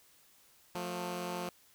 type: tone pair together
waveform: 10% pulse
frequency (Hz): 177.59 / 222.8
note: F3 / A3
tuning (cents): +29 / +22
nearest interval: major third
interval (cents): 393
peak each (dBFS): -29 / -35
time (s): 0.75-1.49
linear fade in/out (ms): 2
effects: white hiss -64 dBFS RMS until 1.74 s